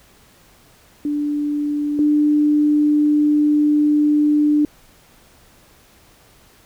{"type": "tone pair in turn", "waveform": "sine", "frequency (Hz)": [293.7, 297.5], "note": ["D4", "D4"], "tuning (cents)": [0, 22], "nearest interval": "unison", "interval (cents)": 22, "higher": "second", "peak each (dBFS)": [-18, -12], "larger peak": "second", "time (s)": [[1.05, 1.99], [1.99, 4.65]], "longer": "second", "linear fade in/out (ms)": 2, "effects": ["pink hiss -51 dBFS RMS until 6.65 s"]}